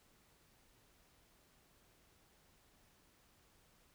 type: silence
effects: pink hiss -70 dBFS RMS until 3.94 s